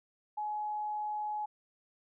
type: tone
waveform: sine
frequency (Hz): 844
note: G#5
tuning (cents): +28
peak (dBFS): -33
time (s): 0.37-1.46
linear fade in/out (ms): 10
effects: none